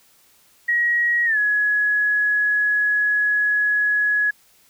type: tone with pitch glide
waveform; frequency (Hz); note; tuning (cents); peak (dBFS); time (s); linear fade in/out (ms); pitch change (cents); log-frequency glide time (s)
sine; 1900 to 1683; A#6 to G#6; +33 to +23; -16; 0.68-4.31; 10; -210; 1.25-1.38
effects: white hiss -56 dBFS RMS until 4.69 s